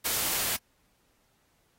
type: noise with ADSR envelope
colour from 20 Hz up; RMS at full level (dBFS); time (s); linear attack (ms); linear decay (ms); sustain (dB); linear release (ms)
white; -26; 0.04-0.57; 27; 3; -3; 14
effects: pink hiss -70 dBFS RMS until 1.78 s + AAC 48 kbps